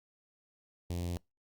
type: tone with notch filter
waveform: sawtooth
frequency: 87.3 Hz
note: F2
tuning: in tune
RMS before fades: -36 dBFS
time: 0.9-1.17 s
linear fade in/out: 0 ms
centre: 1400 Hz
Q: 0.55
effects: noise-tail reverb RT60 0.2 s tail -26 dB re dry + Opus 48 kbps